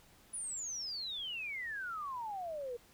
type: exponential sweep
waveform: sine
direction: down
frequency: 10000 to 466.2 Hz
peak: -38 dBFS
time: 0.33-2.77 s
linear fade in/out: 10 ms
effects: pink hiss -63 dBFS RMS until 2.93 s